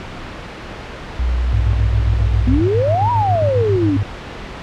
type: tone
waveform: sine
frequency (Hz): 61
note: B1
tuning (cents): -21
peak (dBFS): -14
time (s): 1.19-2.6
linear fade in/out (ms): 5
type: tone with tremolo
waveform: sine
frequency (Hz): 102.4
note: G#2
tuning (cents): -24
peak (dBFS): -14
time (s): 1.53-4.03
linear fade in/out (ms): 0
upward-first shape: square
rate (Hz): 7.4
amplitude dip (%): 60
type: exponential two-way sweep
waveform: sine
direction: up then down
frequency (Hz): 239.3 to 987.8 to 270.3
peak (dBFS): -14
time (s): 2.47-3.97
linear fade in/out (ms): 5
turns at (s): 3.11
effects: pink hiss -30 dBFS RMS until 4.62 s + low-pass 3000 Hz 12 dB/octave